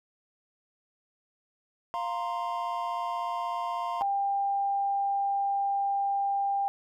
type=chord; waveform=triangle; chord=F suspended fourth; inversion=none; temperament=just; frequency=698.5 / 931.3 / 1047.7 Hz; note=F5 / Bb5 / C6; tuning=0 / -2 / +2 cents; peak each=-32 dBFS; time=1.94-4.02 s; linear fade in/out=0 ms
type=tone; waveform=sine; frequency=796 Hz; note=G5; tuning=26 cents sharp; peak=-25 dBFS; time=4.01-6.68 s; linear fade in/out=0 ms
effects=none